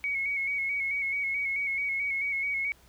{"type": "tone with vibrato", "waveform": "sine", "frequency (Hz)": 2217, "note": "C#7", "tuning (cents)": 0, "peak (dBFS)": -27, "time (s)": [0.04, 2.72], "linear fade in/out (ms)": 0, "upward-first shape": "square", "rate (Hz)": 4.6, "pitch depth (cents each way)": 32, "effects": ["added 60 Hz sine -59 dBFS peak until 2.88 s", "pink hiss -60 dBFS RMS until 2.88 s"]}